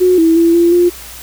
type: tone with pitch steps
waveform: sine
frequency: 364.3 / 327.1 / 335.1 / 342.1 / 351.3 Hz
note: F#4 / E4 / E4 / F4 / F4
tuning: -27 / -13 / +29 / -36 / +10 cents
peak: -6 dBFS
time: 0-0.9 s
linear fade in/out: 20 ms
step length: 180 ms
effects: added 60 Hz sine -38 dBFS peak until 1.22 s + white hiss -32 dBFS RMS until 1.22 s